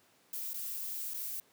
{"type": "noise with dropouts", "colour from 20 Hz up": "violet", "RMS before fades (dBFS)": -39, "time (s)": [0.33, 1.4], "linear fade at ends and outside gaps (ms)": 2, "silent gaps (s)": [[0.533, 0.542], [1.137, 1.142]], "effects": ["pink hiss -66 dBFS RMS until 1.52 s", "high-pass 200 Hz 12 dB/octave"]}